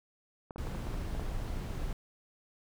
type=clicks; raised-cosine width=1 ms; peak=-28 dBFS; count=8; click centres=0.508 / 0.56 / 0.671 / 0.749 / 0.869 / 0.942 / 1.15 / 1.196 s
type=noise; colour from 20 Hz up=brown; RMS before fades=-36 dBFS; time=0.58-1.93 s; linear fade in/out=2 ms
effects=none